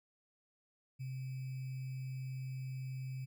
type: tone with sample-and-hold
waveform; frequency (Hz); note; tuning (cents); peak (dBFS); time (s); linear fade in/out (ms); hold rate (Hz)
sine; 130.81; C3; 0; -39; 0.99-3.26; 20; 2450
effects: none